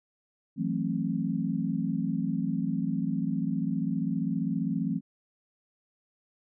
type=chord; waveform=sine; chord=F# half-diminished seventh; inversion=third; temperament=equal with one note detuned; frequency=164.81 / 185 / 220 / 265 Hz; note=E3 / F#3 / A3 / C4; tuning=0 / 0 / 0 / +22 cents; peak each=-32 dBFS; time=0.56-5.01 s; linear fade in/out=50 ms; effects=none